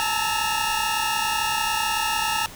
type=tone cluster; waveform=sawtooth; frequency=846 / 882 / 913 / 1307 / 2806 Hz; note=G#5 / A5 / A#5 / E6 / F7; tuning=+32 / +4 / -36 / -15 / +8 cents; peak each=-25 dBFS; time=0-2.46 s; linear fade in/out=0 ms; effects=pink hiss -41 dBFS RMS until 2.55 s